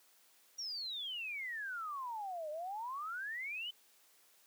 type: exponential two-way sweep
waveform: sine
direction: down then up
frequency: 5730 to 592 to 3084 Hz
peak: -39 dBFS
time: 0.58-3.71 s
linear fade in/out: 10 ms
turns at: 2.5 s
effects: white hiss -67 dBFS RMS until 4.46 s + high-pass 300 Hz 12 dB/octave